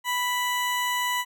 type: tone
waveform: 20% pulse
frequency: 987.8 Hz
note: B5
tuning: in tune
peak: -19 dBFS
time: 0.04-1.25 s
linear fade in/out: 50 ms
effects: none